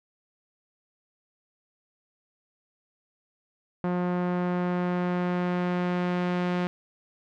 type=tone with low-pass filter sweep; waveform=sawtooth; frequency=178.4 Hz; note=F3; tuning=37 cents sharp; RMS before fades=-27 dBFS; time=3.84-6.67 s; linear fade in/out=0 ms; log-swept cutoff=1300 to 2800 Hz; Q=0.85; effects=none